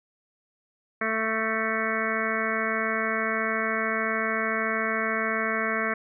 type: harmonic tone with a mistuned harmonic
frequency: 221.6 Hz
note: A3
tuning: 13 cents sharp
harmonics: 1 / 2 / 3 / 5 / 6 / 7 / 8 / 9 / 10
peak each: -33 / -33 / -33 / -33 / -33 / -33 / -33 / -33 / -33 dBFS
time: 1.01-5.94 s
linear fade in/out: 5 ms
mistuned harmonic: 9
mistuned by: -29 cents
effects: none